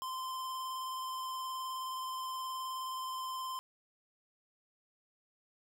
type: tone with vibrato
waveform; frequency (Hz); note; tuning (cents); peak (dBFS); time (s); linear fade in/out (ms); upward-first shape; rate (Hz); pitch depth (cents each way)
square; 1038; C6; -14; -38; 0.02-3.59; 0; square; 19; 13
effects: none